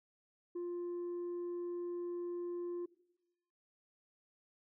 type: tone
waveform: sine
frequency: 349.9 Hz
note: F4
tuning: 3 cents sharp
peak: -35 dBFS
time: 0.55-2.86 s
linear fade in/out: 10 ms
effects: noise-tail reverb RT60 0.9 s tail -21 dB re dry + tanh soft clip ceiling -37 dBFS